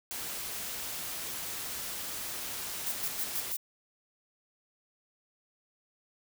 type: noise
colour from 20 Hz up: white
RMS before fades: -38 dBFS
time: 0.11-3.52 s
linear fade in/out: 0 ms
type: noise bursts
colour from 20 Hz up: violet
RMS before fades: -33 dBFS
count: 5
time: 2.86-3.57 s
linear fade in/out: 10 ms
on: 62 ms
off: 100 ms
effects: none